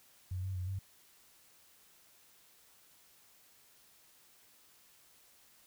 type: tone with pitch steps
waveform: sine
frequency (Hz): 91.9 / 95 / 90.8 / 96.3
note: F#2 / F#2 / F#2 / G2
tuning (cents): -11 / +46 / -32 / -30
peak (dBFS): -35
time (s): 0.31-0.79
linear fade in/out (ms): 5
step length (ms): 120
effects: white hiss -64 dBFS RMS until 5.66 s